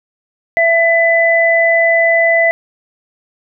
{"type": "tone pair together", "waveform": "sine", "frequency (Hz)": [667.4, 2000], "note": ["E5", "B6"], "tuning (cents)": [21, 21], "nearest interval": "octave + perfect fifth", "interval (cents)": 1900, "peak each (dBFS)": -11, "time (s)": [0.57, 2.51], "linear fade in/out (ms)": 0, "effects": []}